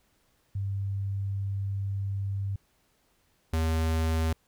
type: tone pair in turn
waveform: sine / square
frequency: 98.6 / 80.54 Hz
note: G2 / E2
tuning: +11 / -40 cents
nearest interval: major third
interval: 351 cents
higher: first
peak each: -28 / -25 dBFS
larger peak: second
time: 0.55-2.56 / 3.53-4.33 s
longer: first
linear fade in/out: 5 ms
effects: pink hiss -69 dBFS RMS until 4.47 s